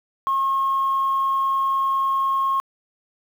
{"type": "tone", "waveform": "sine", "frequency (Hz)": 1081, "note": "C#6", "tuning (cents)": -44, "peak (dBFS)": -17, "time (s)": [0.27, 2.6], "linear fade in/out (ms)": 0, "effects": ["tanh soft clip ceiling -14 dBFS", "8-bit"]}